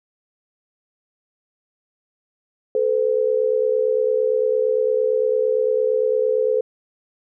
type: tone pair together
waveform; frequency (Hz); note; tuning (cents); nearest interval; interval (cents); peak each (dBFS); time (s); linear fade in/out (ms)
sine; 437.2 / 506; A4 / B4; -11 / +42; minor third; 253; -19; 2.75-6.61; 2
effects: none